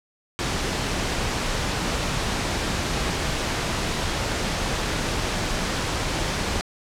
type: noise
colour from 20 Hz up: pink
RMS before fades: -25 dBFS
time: 0.39-6.61 s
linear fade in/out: 0 ms
effects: low-pass 7000 Hz 12 dB/octave